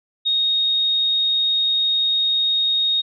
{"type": "tone", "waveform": "sine", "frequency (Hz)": 3729, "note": "A#7", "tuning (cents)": 0, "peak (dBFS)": -16, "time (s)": [0.25, 3.02], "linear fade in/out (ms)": 20, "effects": []}